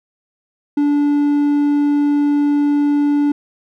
triangle tone, 290.1 Hz, D4, 21 cents flat, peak -10 dBFS, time 0.77-3.32 s, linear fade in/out 5 ms, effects none

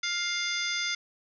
harmonic tone, 702 Hz, F5, 9 cents sharp, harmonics 2 / 3 / 4 / 5 / 6 / 7 / 8 / 9, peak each -36 / -32 / -44 / -34 / -47 / -35 / -46 / -38 dBFS, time 0.03-0.95 s, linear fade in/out 5 ms, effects none

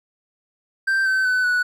triangle tone with pitch steps, 1568 / 1536.6 / 1505.9 / 1475.7 Hz, G6 / G6 / F#6 / F#6, 0 / -35 / +30 / -5 cents, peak -15 dBFS, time 0.87-1.63 s, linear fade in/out 10 ms, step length 190 ms, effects none

